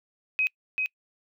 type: tone with echo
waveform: sine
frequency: 2528 Hz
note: D#7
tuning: 27 cents sharp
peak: -21 dBFS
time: 0.39-0.47 s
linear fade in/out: 0 ms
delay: 390 ms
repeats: 1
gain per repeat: -3 dB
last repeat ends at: 0.86 s
effects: noise-tail reverb RT60 0.1 s tail -26 dB re dry